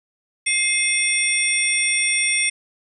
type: tone cluster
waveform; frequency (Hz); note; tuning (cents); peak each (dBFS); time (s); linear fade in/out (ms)
sine; 2117 / 2554 / 3471 / 5570 / 8720; C7 / D#7 / A7 / F8 / C#9; +20 / +45 / -24 / -5 / -29; -22 / -24 / -29 / -27 / -21; 0.46-2.5; 10
effects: none